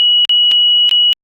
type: tone with dropouts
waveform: sine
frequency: 2922 Hz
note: F#7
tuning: 22 cents flat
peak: -7 dBFS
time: 0-1.13 s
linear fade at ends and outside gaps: 0 ms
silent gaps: 0.251-0.294 / 0.514-0.518 / 0.893-0.912 s
effects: Opus 48 kbps